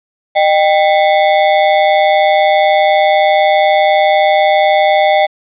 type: ring-modulated tone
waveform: square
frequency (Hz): 698.5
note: F5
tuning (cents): 0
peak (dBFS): -5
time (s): 0.35-5.27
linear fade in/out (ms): 20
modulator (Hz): 86
effects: resampled to 8000 Hz + 7-bit